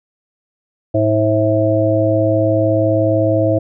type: harmonic tone with a mistuned harmonic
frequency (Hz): 107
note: A2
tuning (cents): -48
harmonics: 1 / 3 / 5 / 6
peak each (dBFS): -17 / -17 / -17 / -17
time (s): 0.94-3.59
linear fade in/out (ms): 10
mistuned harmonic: 6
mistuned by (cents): +34
effects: none

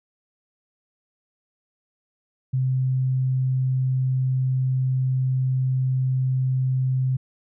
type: tone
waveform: sine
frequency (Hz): 130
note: C3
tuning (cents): -11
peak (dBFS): -19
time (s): 2.53-7.17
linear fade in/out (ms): 10
effects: none

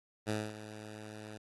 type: tone with ADSR envelope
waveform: 10% pulse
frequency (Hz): 107.1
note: A2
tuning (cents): -46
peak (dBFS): -23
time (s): 0.26-1.38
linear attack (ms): 35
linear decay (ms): 230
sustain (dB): -14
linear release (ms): 12
effects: AAC 32 kbps

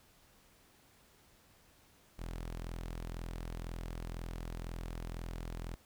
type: tone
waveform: sawtooth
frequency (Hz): 42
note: E1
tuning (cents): +33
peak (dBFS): -36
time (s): 2.18-5.76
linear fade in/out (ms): 20
effects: pink hiss -65 dBFS RMS until 5.85 s

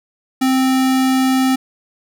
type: tone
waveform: square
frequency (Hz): 261.6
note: C4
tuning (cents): 0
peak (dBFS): -13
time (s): 0.41-1.56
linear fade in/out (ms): 10
effects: none

